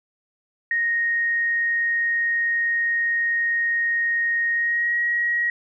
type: tone with pitch glide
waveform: sine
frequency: 1864.7 to 1898.4 Hz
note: A#6 to A#6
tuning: 0 to +31 cents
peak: -19 dBFS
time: 0.71-5.5 s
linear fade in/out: 2 ms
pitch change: +31 cents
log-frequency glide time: 4.52-4.97 s
effects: none